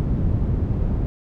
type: low-pass noise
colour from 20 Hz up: white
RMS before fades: -21 dBFS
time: 0-1.06 s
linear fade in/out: 0 ms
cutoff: 130 Hz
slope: 12 dB/octave
effects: none